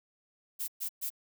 violet noise bursts, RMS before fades -35 dBFS, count 3, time 0.59-1.103 s, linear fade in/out 20 ms, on 91 ms, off 120 ms, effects none

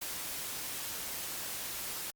white noise, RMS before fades -39 dBFS, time 0.01-2.11 s, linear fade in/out 10 ms, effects Opus 48 kbps

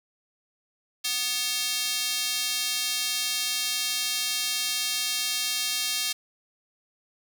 square tone with high-pass filter, 246.9 Hz, B3, in tune, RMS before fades -28 dBFS, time 1.04-6.13 s, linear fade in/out 10 ms, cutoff 3700 Hz, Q 1.3, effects none

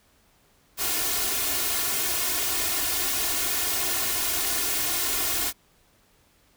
white noise with comb filter, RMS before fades -26 dBFS, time 0.77-5.53 s, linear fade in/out 50 ms, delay 2.8 ms, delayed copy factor +0.95, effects pink hiss -62 dBFS RMS until 6.56 s

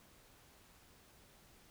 silence, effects pink hiss -64 dBFS RMS until 1.7 s

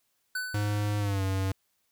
square tone with exponential decay, 1500 Hz, F#6, 23 cents sharp, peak -29 dBFS, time 0.35-1.14 s, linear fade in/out 5 ms, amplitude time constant 170 ms
square tone with pitch glide, 103.83 to 95.76 Hz, G#2 to G2, 0 to -40 cents, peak -27 dBFS, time 0.54-1.52 s, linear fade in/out 5 ms, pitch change -140 cents, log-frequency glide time 0.99-1.23 s
effects white hiss -74 dBFS RMS until 1.91 s

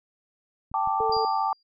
clicks, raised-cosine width 5 ms, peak -32 dBFS, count 5, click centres 0.716 / 0.874 / 1.007 / 1.096 / 1.167 s
sine chord, G suspended second, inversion none, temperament equal, 784 / 880 / 1174.7 Hz, G5 / A5 / D6, 0 / 0 / 0 cents, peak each -27 / -26 / -28 dBFS, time 0.74-1.53 s, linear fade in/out 2 ms
sine tone, 444.7 Hz, A4, 18 cents sharp, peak -26 dBFS, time 1-1.25 s, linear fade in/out 2 ms
sine tone with exponential decay, 4781 Hz, D8, 30 cents sharp, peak -27 dBFS, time 1.12-1.63 s, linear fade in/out 5 ms, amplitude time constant 110 ms
effects none

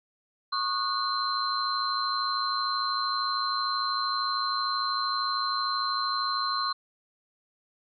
sine tone cluster, 1103 / 1216 / 1463 / 4109 Hz, C#6 / D#6 / F#6 / C8, -9 / -40 / -20 / -32 cents, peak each -29 / -34 / -38 / -30 dBFS, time 0.52-6.73 s, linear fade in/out 10 ms, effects none

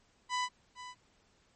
sawtooth tone with echo, 996 Hz, B5, 14 cents sharp, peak -27 dBFS, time 0.29-0.49 s, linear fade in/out 50 ms, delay 460 ms, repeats 1, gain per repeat -13 dB, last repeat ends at 0.95 s, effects pink hiss -69 dBFS RMS until 1.55 s + MP3 32 kbps

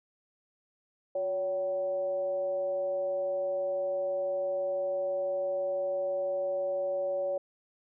sine tone with frequency modulation, 564 Hz, C#5, 30 cents sharp, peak -28 dBFS, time 1.15-7.38 s, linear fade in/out 5 ms, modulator 202 Hz, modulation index 0.37, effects none

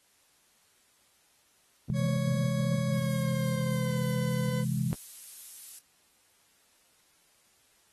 sine chord, C augmented, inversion none, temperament equal, 130.81 / 164.81 / 207.7 Hz, C3 / E3 / G#3, 0 / 0 / 0 cents, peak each -30 / -32 / -33 dBFS, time 1.9-4.93 s, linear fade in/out 0 ms
40% pulse tone with pitch glide, 554.4 to 505.5 Hz, C#5 to B4, 0 to +40 cents, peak -35 dBFS, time 1.93-4.65 s, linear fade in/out 50 ms, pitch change -160 cents, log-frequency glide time 2.88-4.03 s
violet noise, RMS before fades -42 dBFS, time 2.93-5.79 s, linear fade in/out 5 ms
effects white hiss -66 dBFS RMS until 7.92 s + AAC 32 kbps

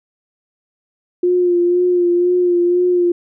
sine tone with vibrato, 354 Hz, F4, 23 cents sharp, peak -11 dBFS, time 1.23-3.12 s, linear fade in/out 5 ms, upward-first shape sine, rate 2 Hz, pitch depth 28 cents each way, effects none

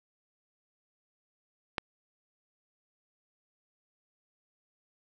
click, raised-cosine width 0.3 ms, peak -13 dBFS, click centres 1.782 s, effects none

